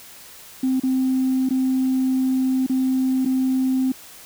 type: tone with dropouts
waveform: sine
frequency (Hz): 260.5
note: C4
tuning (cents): -7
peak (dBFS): -16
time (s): 0.63-3.92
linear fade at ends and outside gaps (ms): 5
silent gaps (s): 0.799-0.834 / 1.49-1.506 / 2.665-2.696 / 3.25-3.257
effects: tanh soft clip ceiling -13 dBFS + white hiss -43 dBFS RMS until 4.25 s